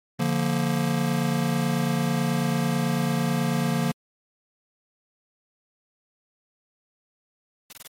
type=chord; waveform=square; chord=Bb major; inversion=first; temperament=just; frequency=145.68 / 174.81 / 233.1 Hz; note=D3 / F3 / Bb3; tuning=-14 / +2 / 0 cents; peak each=-27 dBFS; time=0.19-3.92 s; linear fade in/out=10 ms
type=noise bursts; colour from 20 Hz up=white; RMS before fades=-41 dBFS; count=4; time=7.7-7.874 s; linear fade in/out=2 ms; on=27 ms; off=22 ms
effects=MP3 64 kbps